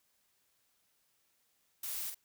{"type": "noise with echo", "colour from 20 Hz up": "blue", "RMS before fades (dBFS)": -40, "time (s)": [1.83, 2.1], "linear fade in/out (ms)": 5, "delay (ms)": 46, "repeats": 1, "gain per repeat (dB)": -5, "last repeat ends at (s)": 2.146, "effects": ["white hiss -75 dBFS RMS until 2.24 s"]}